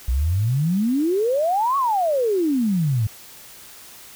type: exponential two-way sweep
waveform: sine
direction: up then down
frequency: 58.27 to 1137 to 102.5 Hz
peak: -17 dBFS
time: 0.08-3.07 s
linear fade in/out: 5 ms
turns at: 1.77 s
effects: white hiss -43 dBFS RMS until 4.15 s